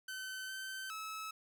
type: tone with pitch steps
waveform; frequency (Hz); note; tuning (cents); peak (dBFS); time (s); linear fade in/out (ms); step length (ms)
sawtooth; 1527 / 1542 / 1300; G6 / G6 / E6; -46 / -29 / -24; -38; 0.08-1.31; 5; 410
effects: 13-bit